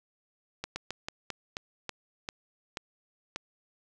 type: slowing click train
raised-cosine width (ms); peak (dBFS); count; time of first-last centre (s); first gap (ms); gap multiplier
0.2; -17; 10; 0.64-3.36; 120; 1.22
effects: none